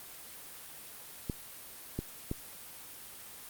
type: clicks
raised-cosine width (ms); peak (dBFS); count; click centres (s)
3; -20; 3; 1.298 / 1.99 / 2.314
effects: white hiss -48 dBFS RMS until 3.49 s + Opus 32 kbps